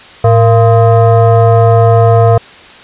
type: tone with frequency modulation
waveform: sine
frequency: 110 Hz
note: A2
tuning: in tune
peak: -3 dBFS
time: 0.24-2.38 s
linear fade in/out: 5 ms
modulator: 575 Hz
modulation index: 1.1
effects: white hiss -34 dBFS RMS until 2.83 s + resampled to 8000 Hz